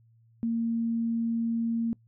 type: tone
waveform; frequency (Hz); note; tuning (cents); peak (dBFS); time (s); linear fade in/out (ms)
sine; 230; A#3; -23; -25; 0.43-1.93; 0
effects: noise-tail reverb RT60 0.1 s tail -23 dB re dry + added 114 Hz sine -58 dBFS peak until 2.07 s